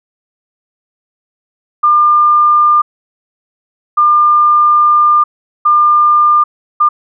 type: tone bursts at uneven times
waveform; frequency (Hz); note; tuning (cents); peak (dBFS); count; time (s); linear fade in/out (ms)
sine; 1200; D6; +37; -5; 4; 1.83-2.82 / 3.97-5.24 / 5.65-6.44 / 6.8-6.89; 10
effects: none